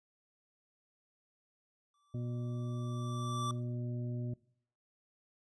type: tone with exponential growth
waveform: square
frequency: 1164 Hz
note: D6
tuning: 16 cents flat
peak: -35 dBFS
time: 1.94-3.51 s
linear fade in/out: 2 ms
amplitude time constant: 340 ms
type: harmonic tone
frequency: 121.3 Hz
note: B2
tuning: 31 cents flat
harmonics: 1 / 2 / 3 / 5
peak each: -36 / -43 / -49 / -53 dBFS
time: 2.14-4.34 s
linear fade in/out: 5 ms
effects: noise-tail reverb RT60 0.6 s tail -22 dB re dry + resampled to 22050 Hz